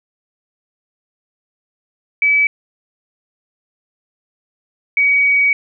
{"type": "tone pair in turn", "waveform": "sine", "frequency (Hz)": [2293, 2261], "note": ["D7", "C#7"], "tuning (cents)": [-42, 34], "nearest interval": "unison", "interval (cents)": 24, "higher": "first", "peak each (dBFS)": -10, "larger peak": "neither", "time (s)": [[2.22, 2.47], [4.97, 5.53]], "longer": "second", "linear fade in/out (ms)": 2, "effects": []}